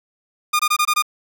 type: tone bursts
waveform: sawtooth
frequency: 1216 Hz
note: D#6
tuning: 40 cents flat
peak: -11 dBFS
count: 6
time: 0.53-1.024 s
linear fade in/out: 10 ms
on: 64 ms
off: 22 ms
effects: none